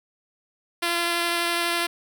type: tone with vibrato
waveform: 5% pulse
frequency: 342.7 Hz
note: F4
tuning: 33 cents flat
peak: -11 dBFS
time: 0.82-1.87 s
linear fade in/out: 10 ms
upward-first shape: triangle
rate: 12 Hz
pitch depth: 9 cents each way
effects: none